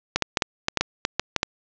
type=clicks; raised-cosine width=0.2 ms; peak=-3 dBFS; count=11; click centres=0.16 / 0.223 / 0.372 / 0.422 / 0.684 / 0.773 / 0.81 / 1.051 / 1.196 / 1.363 / 1.431 s; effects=resampled to 16000 Hz + 7-bit